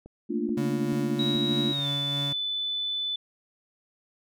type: click train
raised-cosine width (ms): 2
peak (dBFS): -32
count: 5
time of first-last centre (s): 0.06-1.792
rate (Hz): 2.31
type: chord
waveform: sine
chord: Bb major seventh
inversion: third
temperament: equal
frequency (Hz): 220 / 233.1 / 293.7 / 349.2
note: A3 / Bb3 / D4 / F4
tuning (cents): 0 / 0 / 0 / 0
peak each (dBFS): -31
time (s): 0.29-1.73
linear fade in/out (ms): 20
type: tone with tremolo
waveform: 35% pulse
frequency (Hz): 141.7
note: C#3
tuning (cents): +38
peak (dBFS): -28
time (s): 0.57-2.33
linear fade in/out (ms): 5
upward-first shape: sine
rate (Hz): 3.2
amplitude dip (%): 25
type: tone with pitch glide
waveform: sine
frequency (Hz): 3838 to 3499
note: A#7 to A7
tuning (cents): +50 to -10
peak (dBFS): -27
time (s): 1.19-3.16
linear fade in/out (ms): 5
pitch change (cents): -160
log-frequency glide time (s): 1.72-1.89
effects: none